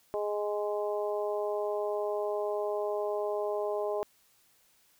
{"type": "harmonic tone", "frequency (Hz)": 207.7, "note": "G#3", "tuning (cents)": 0, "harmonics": [2, 3, 4, 5], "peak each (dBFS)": [-32, -33, -39, -42], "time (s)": [0.14, 4.03], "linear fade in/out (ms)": 0, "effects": ["white hiss -66 dBFS RMS until 4.99 s"]}